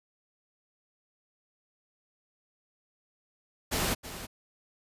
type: noise with echo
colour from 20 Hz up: pink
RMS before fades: -29 dBFS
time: 3.71-3.95 s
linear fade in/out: 20 ms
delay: 320 ms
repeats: 1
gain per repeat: -12 dB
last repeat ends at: 4.27 s
effects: resampled to 32000 Hz